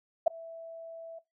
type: tone with ADSR envelope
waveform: sine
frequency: 659.3 Hz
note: E5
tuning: in tune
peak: -16 dBFS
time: 0.26-1.19 s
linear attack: 14 ms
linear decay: 6 ms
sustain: -24 dB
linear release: 7 ms
effects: noise-tail reverb RT60 0.2 s tail -20 dB re dry